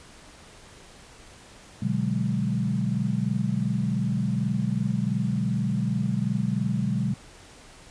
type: chord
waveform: sine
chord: G# half-diminished seventh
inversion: first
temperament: equal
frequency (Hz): 123.47 / 146.83 / 185 / 207.7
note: B2 / D3 / F#3 / G#3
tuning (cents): 0 / 0 / 0 / 0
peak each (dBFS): -28 / -30 / -28 / -28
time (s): 1.82-7.14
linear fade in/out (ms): 5
effects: pink hiss -49 dBFS RMS until 7.9 s + resampled to 22050 Hz